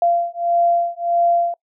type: beating tone pair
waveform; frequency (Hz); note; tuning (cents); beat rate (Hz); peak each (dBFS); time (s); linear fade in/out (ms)
sine; 688 / 689.6; F5 / F5; -26 / -22; 1.6; -18; 0.02-1.54; 2
effects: noise-tail reverb RT60 0.1 s tail -24 dB re dry